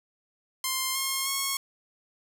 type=tone with pitch steps; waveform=5% pulse; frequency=1050 / 1071.4 / 1093.3 Hz; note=C6 / C6 / C#6; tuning=+6 / +41 / -24 cents; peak=-15 dBFS; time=0.64-1.57 s; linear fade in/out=2 ms; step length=310 ms; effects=none